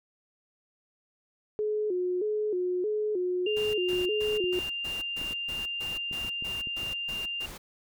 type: tone with vibrato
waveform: sine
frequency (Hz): 392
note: G4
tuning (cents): 0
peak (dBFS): -26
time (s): 1.59-4.59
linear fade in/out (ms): 0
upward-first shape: square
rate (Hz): 1.6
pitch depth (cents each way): 140
type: tone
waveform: sine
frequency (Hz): 2794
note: F7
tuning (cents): 0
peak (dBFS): -31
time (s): 3.46-7.46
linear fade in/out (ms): 5
type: noise bursts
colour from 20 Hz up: pink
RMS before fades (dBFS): -43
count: 13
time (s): 3.56-7.58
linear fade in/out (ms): 10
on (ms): 180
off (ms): 140
type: clicks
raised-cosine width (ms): 3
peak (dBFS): -31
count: 10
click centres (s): 3.932 / 4.012 / 4.441 / 5.215 / 5.309 / 6.113 / 6.248 / 6.424 / 6.672 / 6.832
effects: none